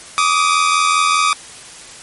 sawtooth tone pair together, 1159.5 / 1244.5 Hz, D6 / D#6, -22 / 0 cents, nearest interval minor second, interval 122 cents, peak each -11 dBFS, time 0.18-1.33 s, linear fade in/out 0 ms, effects white hiss -36 dBFS RMS until 2.02 s + MP3 48 kbps

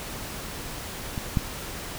clicks, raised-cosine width 5 ms, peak -18 / -9 dBFS, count 2, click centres 1.178 / 1.372 s, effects pink hiss -36 dBFS RMS until 1.98 s

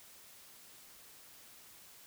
silence, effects white hiss -57 dBFS RMS until 2.06 s

